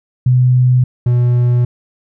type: tone pair in turn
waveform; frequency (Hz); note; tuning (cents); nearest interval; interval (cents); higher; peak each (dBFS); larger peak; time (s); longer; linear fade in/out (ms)
sine / triangle; 126.1 / 122.02; B2 / B2; +36 / -20; minor second; 56; first; -7; neither; 0.26-0.84 / 1.06-1.65; second; 5
effects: none